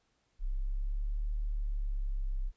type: exponential two-way sweep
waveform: sine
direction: up then down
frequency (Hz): 32.29 to 37.63 to 32.29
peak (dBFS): -30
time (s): 0.39-2.52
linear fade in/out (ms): 50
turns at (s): 1.33
effects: pink hiss -75 dBFS RMS until 2.56 s + resampled to 16000 Hz